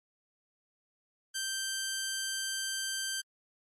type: tone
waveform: 10% pulse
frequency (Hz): 1565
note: G6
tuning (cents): -3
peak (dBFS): -24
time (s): 1.34-3.22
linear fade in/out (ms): 20
effects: MP3 64 kbps